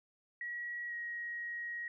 sine tone with pitch glide, 1916 to 1891.8 Hz, A#6 to A#6, +47 to +25 cents, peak -38 dBFS, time 0.41-1.88 s, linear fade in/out 2 ms, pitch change -22 cents, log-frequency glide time 0.88-0.93 s, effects none

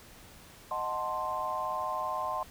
sine chord, D# diminished seventh, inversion none, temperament equal, 622.3 / 740 / 880 / 1046.5 Hz, D#5 / F#5 / A5 / C6, 0 / 0 / 0 / 0 cents, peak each -38 / -38 / -38 / -33 dBFS, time 0.71-2.43 s, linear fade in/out 2 ms, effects pink hiss -53 dBFS RMS until 2.5 s

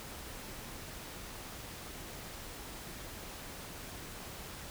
silence, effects pink hiss -46 dBFS RMS until 4.7 s

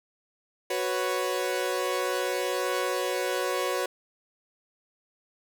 sawtooth chord, F# suspended fourth, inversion none, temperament equal, 370 / 493.9 / 554.4 Hz, F#4 / B4 / C#5, 0 / 0 / 0 cents, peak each -27 dBFS, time 0.7-3.86 s, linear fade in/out 5 ms, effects none

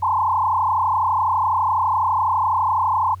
sine tone with frequency modulation, 956 Hz, A#5, 43 cents sharp, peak -16 dBFS, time 0.02-3.15 s, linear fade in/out 10 ms, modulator 32 Hz, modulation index 3.5, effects added 92 Hz sine -35 dBFS peak until 3.2 s + pink hiss -56 dBFS RMS until 3.2 s

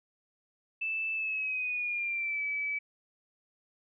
sine tone with pitch glide, 2637 to 2296 Hz, E7 to D7, 0 to -40 cents, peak -30 dBFS, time 0.81-2.79 s, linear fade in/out 10 ms, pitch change -240 cents, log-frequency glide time 1.14-2.43 s, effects none

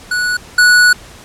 square tone pair in turn, 1470 / 1470 Hz, F#6 / F#6, -12 / -12 cents, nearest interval unison, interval 0 cents, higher neither, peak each -14 / -6 dBFS, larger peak second, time 0.11-0.37 / 0.58-0.93 s, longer second, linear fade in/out 5 ms, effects pink hiss -37 dBFS RMS until 1.24 s + low-pass 10000 Hz 12 dB/octave

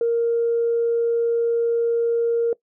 sine tone, 466.2 Hz, A#4, in tune, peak -16 dBFS, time 0.01-2.53 s, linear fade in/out 2 ms, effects noise-tail reverb RT60 0.1 s tail -21 dB re dry + tanh soft clip ceiling -12 dBFS

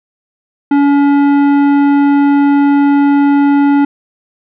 sine tone with tanh clipping, 283.8 Hz, C#4, 41 cents sharp, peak -8 dBFS, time 0.71-3.85 s, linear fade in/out 5 ms, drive 13 dB, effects none

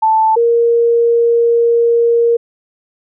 sine tone pair in turn, 880 / 467.9 Hz, A5 / A#4, 0 / +6 cents, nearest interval major seventh, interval 1094 cents, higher first, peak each -8 dBFS, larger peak neither, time 0.02-0.36 / 0.36-2.37 s, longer second, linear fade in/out 10 ms, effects none

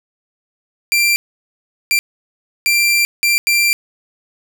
sawtooth tone bursts at uneven times, 2364 Hz, D7, 11 cents sharp, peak -8 dBFS, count 5, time 0.92-1.16 / 1.91-1.99 / 2.66-3.05 / 3.23-3.38 / 3.47-3.73 s, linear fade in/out 0 ms, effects none

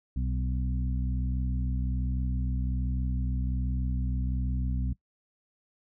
harmonic tone with a mistuned harmonic, 63.7 Hz, C2, 46 cents flat, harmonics 1 / 2 / 3 / 4, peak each -28 / -34 / -38 / -40 dBFS, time 0.16-4.93 s, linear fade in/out 5 ms, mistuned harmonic 2, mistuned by -33 cents, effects noise-tail reverb RT60 0.1 s tail -20 dB re dry

